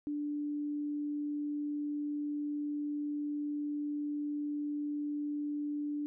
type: tone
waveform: sine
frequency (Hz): 293.7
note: D4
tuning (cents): 0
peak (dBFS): -33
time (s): 0.07-6.06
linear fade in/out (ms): 0
effects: none